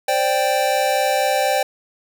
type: chord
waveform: square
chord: C suspended second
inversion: none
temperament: equal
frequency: 523.3 / 587.3 / 784 Hz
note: C5 / D5 / G5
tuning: 0 / 0 / 0 cents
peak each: -23 / -22 / -20 dBFS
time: 0.08-1.63 s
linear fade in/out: 5 ms
effects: 9-bit